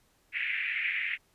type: band-pass noise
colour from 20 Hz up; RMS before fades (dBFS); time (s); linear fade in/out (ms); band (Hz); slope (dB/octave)
pink; -32; 0.32-1.18; 50; 1900 to 2500; 48
effects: pink hiss -68 dBFS RMS until 1.34 s + resampled to 32000 Hz